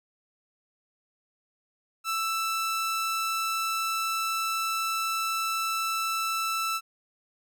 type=tone; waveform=sawtooth; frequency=1324 Hz; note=E6; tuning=7 cents sharp; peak=-23 dBFS; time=2.04-6.81 s; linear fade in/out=50 ms; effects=none